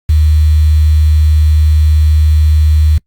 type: tone with quantisation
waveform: sine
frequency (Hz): 76.8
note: D#2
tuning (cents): -22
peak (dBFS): -5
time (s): 0.09-2.98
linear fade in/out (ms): 5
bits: 5
effects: noise-tail reverb RT60 0.1 s tail -26 dB re dry + Opus 48 kbps